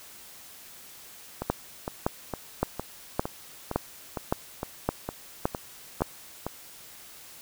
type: two click trains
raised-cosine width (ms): 1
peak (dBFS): -9 / -16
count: 9 / 12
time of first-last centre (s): 1.5-6.02 / 1.42-6.466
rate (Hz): 1.77 / 2.18
effects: white hiss -48 dBFS RMS until 7.41 s